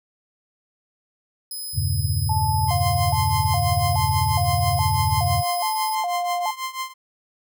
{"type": "tone", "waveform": "5% pulse", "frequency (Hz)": 5060, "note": "D#8", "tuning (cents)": 28, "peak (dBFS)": -24, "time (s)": [1.51, 5.95], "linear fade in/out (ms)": 2}
{"type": "chord", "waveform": "sine", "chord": "E diminished seventh", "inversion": "none", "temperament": "equal", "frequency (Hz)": [82.41, 98, 116.54, 138.59], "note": ["E2", "G2", "Bb2", "Db3"], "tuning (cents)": [0, 0, 0, 0], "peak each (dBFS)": [-25, -24, -28, -26], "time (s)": [1.73, 5.44], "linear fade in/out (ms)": 50}
{"type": "tone with vibrato", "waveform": "sine", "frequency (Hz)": 784, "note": "G5", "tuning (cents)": 0, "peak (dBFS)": -22, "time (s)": [2.29, 6.51], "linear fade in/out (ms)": 5, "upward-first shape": "square", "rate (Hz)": 1.2, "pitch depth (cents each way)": 180}
{"type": "tone with tremolo", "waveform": "sawtooth", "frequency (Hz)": 1045, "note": "C6", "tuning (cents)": -2, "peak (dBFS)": -20, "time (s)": [2.67, 6.94], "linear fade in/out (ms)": 50, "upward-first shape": "triangle", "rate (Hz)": 6.1, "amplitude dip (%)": 90}
{"effects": []}